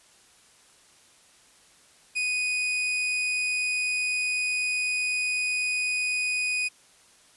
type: tone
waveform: 40% pulse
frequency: 2486 Hz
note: D#7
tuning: 2 cents flat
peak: -24 dBFS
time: 2.15-6.69 s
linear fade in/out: 20 ms
effects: white hiss -57 dBFS RMS until 7.36 s + resampled to 24000 Hz